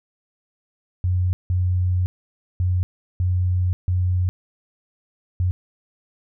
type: tone bursts at uneven times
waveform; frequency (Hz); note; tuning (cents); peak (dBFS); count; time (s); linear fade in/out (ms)
sine; 90.7; F#2; -34; -17; 6; 1.04-1.33 / 1.5-2.06 / 2.6-2.83 / 3.2-3.73 / 3.88-4.29 / 5.4-5.51; 0
effects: none